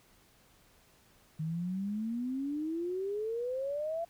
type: exponential sweep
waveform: sine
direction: up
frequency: 153.7 to 685 Hz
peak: -32 dBFS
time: 1.39-4.05 s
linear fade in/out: 10 ms
effects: pink hiss -64 dBFS RMS until 4.09 s